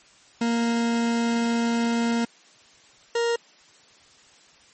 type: tone pair in turn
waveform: 40% pulse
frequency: 233.1 / 468.1 Hz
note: A#3 / A#4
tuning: 0 / +7 cents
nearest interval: octave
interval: 1207 cents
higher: second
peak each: -20 dBFS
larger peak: neither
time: 0.41-2.25 / 3.15-3.36 s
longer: first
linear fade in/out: 5 ms
effects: white hiss -54 dBFS RMS until 4.73 s + MP3 32 kbps